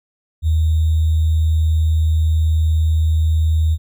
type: tone with sample-and-hold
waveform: sine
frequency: 79.5 Hz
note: D#2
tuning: 38 cents sharp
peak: -12 dBFS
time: 0.42-3.78 s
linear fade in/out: 50 ms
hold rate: 3675 Hz
effects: none